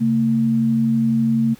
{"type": "tone pair together", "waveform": "sine", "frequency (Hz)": [134.98, 227], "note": ["C#3", "A#3"], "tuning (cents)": [-46, -46], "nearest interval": "major sixth", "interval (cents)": 900, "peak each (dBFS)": [-23, -15], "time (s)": [0, 1.55], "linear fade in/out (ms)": 20, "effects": ["pink hiss -49 dBFS RMS until 1.59 s"]}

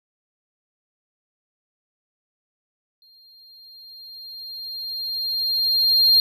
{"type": "tone with exponential growth", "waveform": "triangle", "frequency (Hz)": 4204, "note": "C8", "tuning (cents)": 7, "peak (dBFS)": -10, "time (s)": [3.02, 6.2], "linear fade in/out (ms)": 1, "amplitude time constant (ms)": 690, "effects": []}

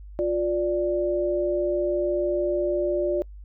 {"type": "tone pair together", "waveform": "sine", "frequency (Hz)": [353.5, 587.3], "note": ["F4", "D5"], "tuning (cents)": [21, 0], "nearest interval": "major sixth", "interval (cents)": 879, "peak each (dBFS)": [-24, -24], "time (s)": [0.19, 3.22], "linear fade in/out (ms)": 0, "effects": ["noise-tail reverb RT60 0.1 s tail -26 dB re dry", "added 50 Hz sine -39 dBFS peak until 3.44 s"]}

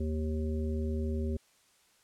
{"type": "harmonic tone", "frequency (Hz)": 77.78, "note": "D#2", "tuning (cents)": 0, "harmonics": [1, 3, 5, 7], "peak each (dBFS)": [-31, -36, -39, -46], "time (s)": [0, 1.37], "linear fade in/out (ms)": 5, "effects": ["white hiss -66 dBFS RMS until 2.03 s", "low-pass 10000 Hz 12 dB/octave"]}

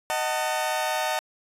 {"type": "chord", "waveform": "sawtooth", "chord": "D# diminished", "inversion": "none", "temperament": "just", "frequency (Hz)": [622.3, 746.7, 896], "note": ["D#5", "F#5", "A5"], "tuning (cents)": [0, 16, 31], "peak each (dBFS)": -25, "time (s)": [0.1, 1.19], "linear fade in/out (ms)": 0, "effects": ["resampled to 32000 Hz"]}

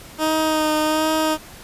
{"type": "tone with vibrato", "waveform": "15% pulse", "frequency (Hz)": 311.1, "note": "D#4", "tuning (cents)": 0, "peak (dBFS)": -11, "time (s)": [0.18, 1.38], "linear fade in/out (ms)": 50, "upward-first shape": "sine", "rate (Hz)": 1.3, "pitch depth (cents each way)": 21, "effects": ["pink hiss -41 dBFS RMS until 1.63 s", "resampled to 32000 Hz"]}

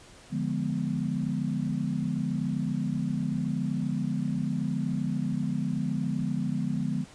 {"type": "chord", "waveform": "sine", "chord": "D diminished seventh", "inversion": "none", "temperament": "equal", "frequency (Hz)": [146.83, 174.61, 207.7, 246.9], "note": ["D3", "F3", "Ab3", "Cb4"], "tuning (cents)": [0, 0, 0, 0], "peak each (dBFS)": -32, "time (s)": [0.3, 7.06], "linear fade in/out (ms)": 50, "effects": ["pink hiss -52 dBFS RMS until 7.14 s", "resampled to 22050 Hz"]}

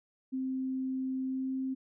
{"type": "tone with pitch glide", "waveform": "sine", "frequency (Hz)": [261.6, 263.3], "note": ["C4", "C4"], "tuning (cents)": [0, 11], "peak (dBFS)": -31, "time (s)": [0.32, 1.75], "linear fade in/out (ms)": 20, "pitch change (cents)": 11, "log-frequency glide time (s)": [1.25, 1.53], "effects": []}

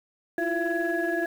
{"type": "tone cluster", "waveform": "sine", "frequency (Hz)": [330.1, 351.2, 675, 1675], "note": ["E4", "F4", "E5", "G#6"], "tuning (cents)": [2, 10, 41, 14], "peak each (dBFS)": -29, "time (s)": [0.38, 1.26], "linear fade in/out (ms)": 2, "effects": ["tanh soft clip ceiling -17 dBFS", "8-bit"]}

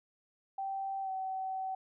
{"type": "tone with pitch glide", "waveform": "sine", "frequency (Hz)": [778, 760.7], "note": ["G5", "F#5"], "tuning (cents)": [-13, 48], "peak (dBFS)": -34, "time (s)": [0.58, 1.75], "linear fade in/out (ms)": 5, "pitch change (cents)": -39, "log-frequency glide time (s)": [1.02, 1.1], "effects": []}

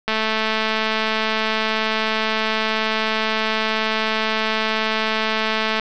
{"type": "click train", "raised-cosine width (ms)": 0.3, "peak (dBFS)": -5, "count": 1253, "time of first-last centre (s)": [0.08, 5.797], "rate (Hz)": 219, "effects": ["resampled to 16000 Hz", "7-bit"]}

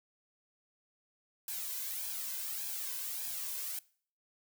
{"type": "noise with flanger", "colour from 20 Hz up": "blue", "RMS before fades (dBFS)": -39, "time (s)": [1.48, 3.79], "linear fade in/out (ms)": 2, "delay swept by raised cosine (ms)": [1.2, 1.98], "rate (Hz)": 1.7, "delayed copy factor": 0.65, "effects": ["noise-tail reverb RT60 0.5 s tail -22 dB re dry"]}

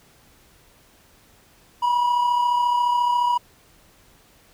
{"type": "tone pair together", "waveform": "triangle", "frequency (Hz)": [967.7, 1002], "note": ["B5", "B5"], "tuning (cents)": [-36, 25], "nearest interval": "minor second", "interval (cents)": 61, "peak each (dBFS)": [-16, -26], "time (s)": [1.82, 3.38], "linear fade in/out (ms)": 10, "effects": ["pink hiss -55 dBFS RMS until 4.53 s"]}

